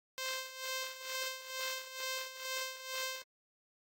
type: tone with tremolo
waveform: 5% pulse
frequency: 522 Hz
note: C5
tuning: 4 cents flat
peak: -24 dBFS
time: 0.18-3.22 s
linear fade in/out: 0 ms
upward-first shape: sine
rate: 2.2 Hz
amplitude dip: 75%
effects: AAC 48 kbps